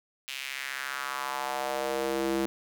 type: tone with high-pass filter sweep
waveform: square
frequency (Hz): 67.2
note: C2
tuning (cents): +47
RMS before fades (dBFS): -32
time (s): 0.28-2.46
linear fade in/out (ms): 0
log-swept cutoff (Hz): 2800 to 290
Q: 2.5
effects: none